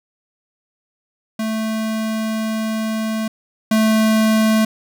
square tone pair in turn, 220 / 219 Hz, A3 / A3, 0 / -8 cents, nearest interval unison, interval 8 cents, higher first, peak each -20 / -13 dBFS, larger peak second, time 1.39-3.28 / 3.71-4.65 s, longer first, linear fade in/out 5 ms, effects none

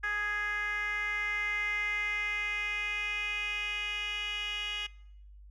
10% pulse tone with band-pass filter sweep, 415.3 Hz, G#4, in tune, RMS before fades -34 dBFS, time 0.03-4.87 s, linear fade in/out 10 ms, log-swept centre 1700 to 3000 Hz, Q 4.9, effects noise-tail reverb RT60 0.8 s tail -23 dB re dry + added 50 Hz sine -49 dBFS peak until 5.5 s

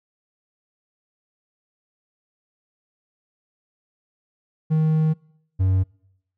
triangle tone pair in turn, 157 / 94.19 Hz, D#3 / F#2, +16 / +31 cents, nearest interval major sixth, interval 885 cents, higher first, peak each -14 dBFS, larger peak neither, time 4.7-5.14 / 5.59-5.84 s, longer first, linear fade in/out 20 ms, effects noise-tail reverb RT60 0.8 s tail -26 dB re dry

